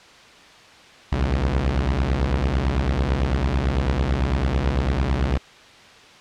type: beating tone pair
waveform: sawtooth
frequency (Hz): 61.74 / 70.74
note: B1 / C#2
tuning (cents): 0 / +36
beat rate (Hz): 9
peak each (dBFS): -18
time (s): 1.12-5.38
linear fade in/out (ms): 5
effects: white hiss -46 dBFS RMS until 6.2 s + low-pass 4000 Hz 12 dB/octave